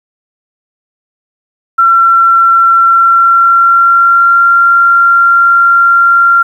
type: tone with pitch glide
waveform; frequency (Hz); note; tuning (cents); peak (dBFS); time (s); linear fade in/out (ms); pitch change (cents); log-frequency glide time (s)
sine; 1357 to 1380.7; E6 to F6; +50 to -20; -3; 1.78-6.43; 10; +30; 2.78-4.45
effects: 7-bit